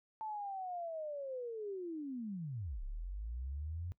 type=linear two-way sweep; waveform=sine; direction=down then up; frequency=884 to 32.06 to 90.6 Hz; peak=-39 dBFS; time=0.21-3.92 s; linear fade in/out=0 ms; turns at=2.83 s; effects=noise-tail reverb RT60 0.1 s tail -19 dB re dry